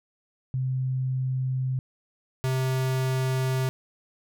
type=tone pair in turn; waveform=sine / square; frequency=130 / 130.65 Hz; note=C3 / C3; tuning=-11 / -2 cents; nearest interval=unison; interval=9 cents; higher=second; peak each=-24 dBFS; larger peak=neither; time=0.54-1.79 / 2.44-3.69 s; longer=neither; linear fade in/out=0 ms; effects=none